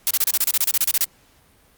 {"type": "noise bursts", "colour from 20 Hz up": "blue", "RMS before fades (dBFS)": -18, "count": 15, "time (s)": [0.07, 1.044], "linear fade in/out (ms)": 0, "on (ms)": 36, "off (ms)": 31, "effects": ["pink hiss -56 dBFS RMS until 1.77 s", "Opus 48 kbps"]}